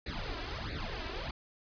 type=noise with flanger; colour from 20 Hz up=pink; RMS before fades=-38 dBFS; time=0.06-1.31 s; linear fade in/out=5 ms; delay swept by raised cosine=0.47 to 3.07 ms; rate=1.5 Hz; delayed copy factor=+1; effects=resampled to 11025 Hz